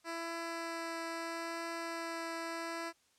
10% pulse tone with vibrato, 332.6 Hz, E4, 16 cents sharp, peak -30 dBFS, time 0.04-2.93 s, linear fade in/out 50 ms, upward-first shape triangle, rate 0.76 Hz, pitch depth 9 cents each way, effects white hiss -71 dBFS RMS until 3.18 s + low-pass 9000 Hz 12 dB/octave

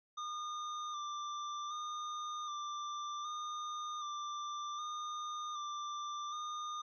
square tone with vibrato, 1200 Hz, D6, 37 cents sharp, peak -40 dBFS, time 0.17-6.82 s, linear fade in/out 10 ms, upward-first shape square, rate 0.65 Hz, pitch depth 26 cents each way, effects resampled to 16000 Hz

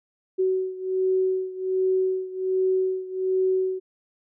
sine beating tone pair, 374.8 / 376.1 Hz, F#4 / F#4, +22 / +28 cents, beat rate 1.3 Hz, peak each -23 / -26 dBFS, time 0.38-3.8 s, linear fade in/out 20 ms, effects none

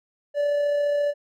triangle tone with amplitude modulation, 580 Hz, D5, 22 cents flat, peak -17 dBFS, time 0.34-1.14 s, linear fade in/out 50 ms, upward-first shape sine, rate 34.6 Hz, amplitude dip 25%, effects none

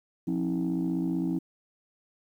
sine tone cluster, 175.9 / 266.4 / 322.1 Hz, F3 / C4 / E4, +13 / +31 / -40 cents, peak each -29 dBFS, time 0.27-1.39 s, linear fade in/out 10 ms, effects tanh soft clip ceiling -21 dBFS + 10-bit

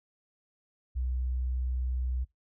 sine tone, 62.9 Hz, B1, 32 cents sharp, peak -28 dBFS, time 0.95-2.25 s, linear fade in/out 20 ms, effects noise-tail reverb RT60 0.2 s tail -24 dB re dry

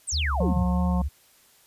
sine exponential sweep, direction down, 9397 to 69.3 Hz, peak -26 dBFS, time 0.07-0.66 s, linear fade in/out 20 ms
sine tone with vibrato, 72.4 Hz, D2, 24 cents flat, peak -24 dBFS, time 0.12-1.09 s, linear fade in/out 20 ms, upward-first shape sine, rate 3.1 Hz, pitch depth 86 cents each way
harmonic tone, 179.5 Hz, F3, 48 cents sharp, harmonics 1 / 3 / 4 / 5 / 6, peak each -23 / -37 / -36 / -36 / -38 dBFS, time 0.4-1.02 s, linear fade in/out 5 ms
effects white hiss -58 dBFS RMS until 1.66 s + resampled to 32000 Hz

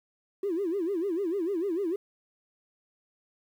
triangle tone with vibrato, 363.1 Hz, F#4, 33 cents flat, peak -23 dBFS, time 0.43-1.96 s, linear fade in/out 5 ms, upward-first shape sine, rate 6.7 Hz, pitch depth 220 cents each way, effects tanh soft clip ceiling -24 dBFS + 10-bit

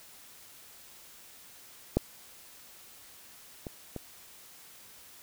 clicks, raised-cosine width 2 ms, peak -10 / -24 / -23 dBFS, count 3, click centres 1.97 / 3.668 / 3.963 s, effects white hiss -53 dBFS RMS until 5.22 s

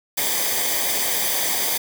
white noise with comb filter, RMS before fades -22 dBFS, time 0.17-1.78 s, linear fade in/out 10 ms, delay 0.73 ms, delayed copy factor -0.7, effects none

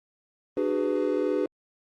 triangle chord, G# half-diminished seventh, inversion second, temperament just, 299 / 373.8 / 415.3 / 498.4 Hz, D4 / F#4 / G#4 / B4, +31 / +18 / 0 / +16 cents, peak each -27 dBFS, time 0.57-1.46 s, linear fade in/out 2 ms, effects Opus 32 kbps

